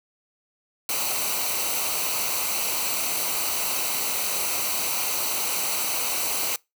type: noise with comb filter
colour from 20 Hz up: white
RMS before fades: -26 dBFS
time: 0.89-6.56 s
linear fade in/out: 2 ms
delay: 0.58 ms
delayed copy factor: -0.65
effects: noise-tail reverb RT60 0.2 s tail -23 dB re dry